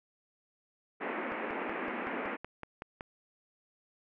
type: band-pass noise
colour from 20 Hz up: pink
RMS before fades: -37 dBFS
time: 1-2.37 s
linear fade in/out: 20 ms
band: 220 to 2500 Hz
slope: 48 dB/octave
type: click train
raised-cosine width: 0.5 ms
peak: -25 dBFS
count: 10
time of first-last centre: 1.32-3.009 s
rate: 5.33 Hz
effects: none